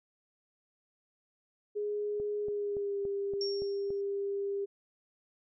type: tone with pitch glide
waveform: sine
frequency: 415.3 to 399.1 Hz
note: G#4 to G4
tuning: 0 to +31 cents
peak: -31 dBFS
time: 1.75-4.66 s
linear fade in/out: 20 ms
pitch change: -69 cents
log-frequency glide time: 2.42-3 s
type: click train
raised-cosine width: 2 ms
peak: -32 dBFS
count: 7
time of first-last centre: 2.2-3.905 s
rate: 3.52 Hz
type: tone with exponential decay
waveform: sine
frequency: 5510 Hz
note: F8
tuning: 24 cents flat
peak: -32 dBFS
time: 3.41-4.01 s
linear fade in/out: 2 ms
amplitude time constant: 130 ms
effects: none